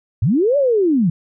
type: linear two-way sweep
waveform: sine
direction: up then down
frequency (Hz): 84.4 to 587.3 to 151.4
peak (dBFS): -12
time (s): 0.22-1.1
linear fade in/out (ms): 5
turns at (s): 0.57
effects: none